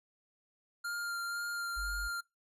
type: tone with vibrato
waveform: square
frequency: 1399 Hz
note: F6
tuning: 3 cents sharp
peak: -36 dBFS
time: 0.84-2.21 s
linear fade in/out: 10 ms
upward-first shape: sine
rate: 2 Hz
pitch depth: 13 cents each way
type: tone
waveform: sine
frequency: 50.2 Hz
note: G1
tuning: 42 cents sharp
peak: -38 dBFS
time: 1.76-2.09 s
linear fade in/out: 20 ms
effects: noise-tail reverb RT60 0.2 s tail -23 dB re dry + resampled to 32000 Hz